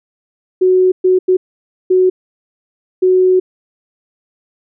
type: tone bursts at uneven times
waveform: sine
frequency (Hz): 370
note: F#4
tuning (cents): 0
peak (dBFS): -7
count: 5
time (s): 0.61-0.92 / 1.04-1.19 / 1.28-1.37 / 1.9-2.1 / 3.02-3.4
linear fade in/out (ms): 10
effects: none